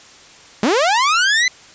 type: linear sweep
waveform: sawtooth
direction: up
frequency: 190 to 2048 Hz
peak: -9 dBFS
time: 0.63-1.48 s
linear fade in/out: 2 ms
effects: white hiss -43 dBFS RMS until 1.74 s + resampled to 16000 Hz